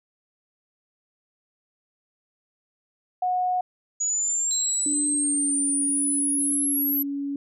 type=tone; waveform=sine; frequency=730 Hz; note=F#5; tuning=24 cents flat; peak=-21 dBFS; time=3.22-3.61 s; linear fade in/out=5 ms
type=exponential sweep; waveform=sine; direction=up; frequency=6800 to 11840 Hz; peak=-22 dBFS; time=4-7.03 s; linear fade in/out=10 ms
type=tone with exponential decay; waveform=triangle; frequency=4013 Hz; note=B7; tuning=27 cents sharp; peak=-28 dBFS; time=4.51-5.57 s; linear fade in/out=0 ms; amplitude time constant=230 ms
type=tone with pitch glide; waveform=sine; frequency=292 to 281.2 Hz; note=D4 to C#4; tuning=-10 to +25 cents; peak=-26 dBFS; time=4.86-7.36 s; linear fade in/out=2 ms; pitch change=-65 cents; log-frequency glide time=5.13-5.62 s
effects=none